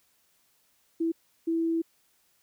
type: tone bursts at uneven times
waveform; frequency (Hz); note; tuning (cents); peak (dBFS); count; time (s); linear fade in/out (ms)
sine; 329.6; E4; 0; -24; 2; 1-1.12 / 1.47-1.82; 10
effects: white hiss -68 dBFS RMS until 2.42 s